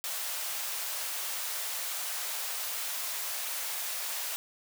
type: high-pass noise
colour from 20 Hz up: white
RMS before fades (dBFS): -35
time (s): 0.04-4.36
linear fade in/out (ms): 0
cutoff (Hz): 550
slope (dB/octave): 24
effects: none